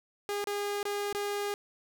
sawtooth tone with dropouts, 408 Hz, G#4, 31 cents flat, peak -27 dBFS, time 0.29-1.54 s, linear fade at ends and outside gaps 0 ms, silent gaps 0.441-0.472 / 0.829-0.853 / 1.127-1.149 s, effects none

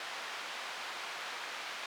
pink band-pass noise, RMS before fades -42 dBFS, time 0-1.86 s, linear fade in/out 2 ms, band 910 to 3900 Hz, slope 12 dB/octave, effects none

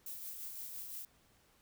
violet noise with tremolo, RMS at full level -44 dBFS, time 0.06-1.05 s, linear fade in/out 2 ms, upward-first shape sine, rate 5.8 Hz, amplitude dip 35%, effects pink hiss -69 dBFS RMS until 1.61 s

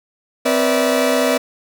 40% pulse tone cluster, 258.6 / 483.2 / 581 / 651 Hz, C4 / B4 / D5 / E5, -20 / -38 / -19 / -22 cents, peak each -19 dBFS, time 0.45-1.38 s, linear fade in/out 10 ms, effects none

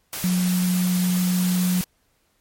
sine tone in noise, 180.9 Hz, F#3, 39 cents flat, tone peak -18 dBFS, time 0.24-1.81 s, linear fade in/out 0 ms, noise white, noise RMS -30 dBFS, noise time 0.13-1.84 s, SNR +9 dB, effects pink hiss -66 dBFS RMS until 2.4 s + MP3 64 kbps

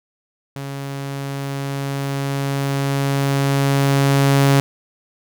sawtooth tone with level ramp, 138.59 Hz, C#3, in tune, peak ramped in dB -23 to -7 dBFS, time 0.56-4.6 s, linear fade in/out 0 ms, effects none

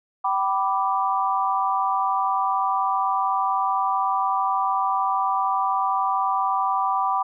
sine chord, G major, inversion none, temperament equal with one note detuned, 771.9 / 987.8 / 1174.7 Hz, G5 / B5 / D6, -27 / 0 / 0 cents, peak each -24 dBFS, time 0.24-7.23 s, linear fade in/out 10 ms, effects none

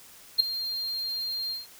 triangle tone with ADSR envelope, 4197 Hz, C8, 5 cents sharp, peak -12 dBFS, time 0.38-1.67 s, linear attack 22 ms, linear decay 4 ms, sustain -16 dB, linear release 160 ms, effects white hiss -51 dBFS RMS until 1.79 s

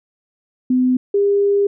sine tone pair in turn, 253.7 / 402.7 Hz, B3 / G4, +47 / +47 cents, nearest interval minor sixth, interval 800 cents, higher second, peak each -12 dBFS, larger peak neither, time 0.7-0.97 / 1.14-1.67 s, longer second, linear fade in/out 5 ms, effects none

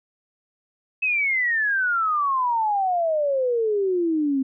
sine exponential sweep, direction down, 2600 to 261.6 Hz, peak -19 dBFS, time 1.02-4.43 s, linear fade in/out 10 ms, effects none

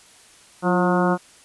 harmonic tone with a mistuned harmonic, 180 Hz, F#3, 47 cents flat, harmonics 1 / 2 / 3 / 4 / 5 / 6 / 7 / 8, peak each -20 / -23 / -25 / -26 / -27 / -28 / -28 / -29 dBFS, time 0.62-1.18 s, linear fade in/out 50 ms, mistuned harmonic 2, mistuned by -52 cents, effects white hiss -50 dBFS RMS until 1.44 s + resampled to 24000 Hz

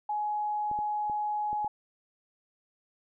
sine tone, 840 Hz, G#5, 19 cents sharp, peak -28 dBFS, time 0.09-1.68 s, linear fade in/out 5 ms
clicks, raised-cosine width 2 ms, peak -31 dBFS, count 5, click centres 0.714 / 0.789 / 1.098 / 1.53 / 1.646 s
effects none

